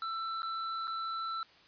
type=tone with dropouts; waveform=square; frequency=1333 Hz; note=E6; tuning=19 cents sharp; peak=-35 dBFS; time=0.02-1.43 s; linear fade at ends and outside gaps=1 ms; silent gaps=0.42-0.43 / 0.872-0.878 s; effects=white hiss -60 dBFS RMS until 1.67 s + resampled to 11025 Hz